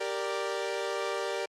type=chord; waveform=sawtooth; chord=G minor; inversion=none; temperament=equal; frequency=392 / 466.2 / 587.3 Hz; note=G4 / Bb4 / D5; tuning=0 / 0 / 0 cents; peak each=-31 dBFS; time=0-1.46 s; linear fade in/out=10 ms; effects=low-pass 7000 Hz 12 dB/octave + Opus 48 kbps